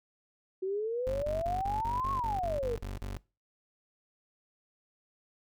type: exponential two-way sweep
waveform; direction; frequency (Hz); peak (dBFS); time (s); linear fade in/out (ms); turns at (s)
sine; up then down; 370 to 1108.7 to 445.4; -30; 0.62-2.76; 10; 2.12
type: tone bursts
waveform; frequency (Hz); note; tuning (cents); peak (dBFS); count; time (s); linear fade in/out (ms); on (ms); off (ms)
30% pulse; 48.06; G1; -34; -33; 11; 1.07-3.17; 0; 150; 45
effects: noise-tail reverb RT60 0.3 s tail -22 dB re dry